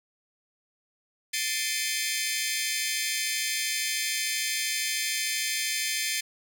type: tone cluster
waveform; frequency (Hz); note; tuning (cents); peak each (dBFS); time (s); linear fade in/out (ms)
15% pulse; 1767 / 2083 / 2315 / 2514 / 3151; A6 / C7 / D7 / D#7 / G7; +7 / -8 / -25 / +17 / +8; -27; 1.33-6.21; 10
effects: none